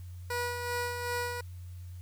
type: tone with tremolo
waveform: 15% pulse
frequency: 484.8 Hz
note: B4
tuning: 32 cents flat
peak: -24 dBFS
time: 0.3-1.41 s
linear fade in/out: 5 ms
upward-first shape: sine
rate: 2.6 Hz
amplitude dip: 45%
effects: added 89 Hz sine -41 dBFS peak until 2.01 s + white hiss -63 dBFS RMS until 2.01 s